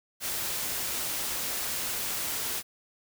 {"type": "noise", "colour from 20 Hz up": "white", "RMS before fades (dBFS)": -32, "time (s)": [0.2, 2.63], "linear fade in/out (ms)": 50, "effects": []}